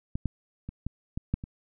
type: clicks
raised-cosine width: 5 ms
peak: -18 / -15 / -24 / -19 / -19 / -13 / -25 dBFS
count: 7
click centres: 0.155 / 0.257 / 0.69 / 0.866 / 1.175 / 1.34 / 1.439 s
effects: none